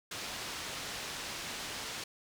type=low-pass noise; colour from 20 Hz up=white; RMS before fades=-41 dBFS; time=0.11-2.04 s; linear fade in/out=5 ms; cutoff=5300 Hz; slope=12 dB/octave; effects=none